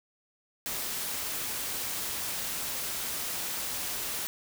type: noise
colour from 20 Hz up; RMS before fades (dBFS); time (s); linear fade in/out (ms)
white; -34; 0.66-4.27; 0
effects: none